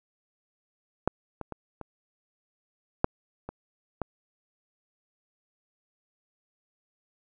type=clicks; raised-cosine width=1 ms; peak=-9 / -21 / -22 / -24 / -6 / -22 / -15 dBFS; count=7; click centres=1.076 / 1.413 / 1.523 / 1.813 / 3.044 / 3.49 / 4.017 s; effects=none